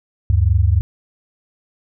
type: tone pair together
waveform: sine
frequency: 74.89 / 98 Hz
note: D2 / G2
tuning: +34 / 0 cents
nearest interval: perfect fourth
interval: 466 cents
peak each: -14 dBFS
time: 0.3-0.81 s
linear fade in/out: 0 ms
effects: none